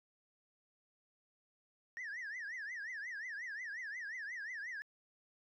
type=tone with vibrato; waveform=sine; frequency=1816 Hz; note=A#6; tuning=46 cents flat; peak=-39 dBFS; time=1.97-4.82 s; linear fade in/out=0 ms; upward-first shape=triangle; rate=5.6 Hz; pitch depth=240 cents each way; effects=tanh soft clip ceiling -40 dBFS